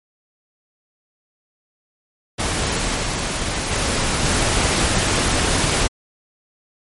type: noise with level steps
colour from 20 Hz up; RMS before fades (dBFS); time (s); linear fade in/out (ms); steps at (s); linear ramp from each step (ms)
pink; -21 / -23 / -20 / -18; 2.38-5.88; 20; 2.95 / 3.71 / 4.23; 20
effects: MP3 48 kbps